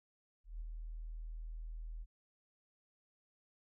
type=tone with ADSR envelope; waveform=sine; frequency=40.08 Hz; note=E1; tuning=48 cents flat; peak=-39 dBFS; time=0.44-2.06 s; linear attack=170 ms; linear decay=11 ms; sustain=-3 dB; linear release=42 ms; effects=none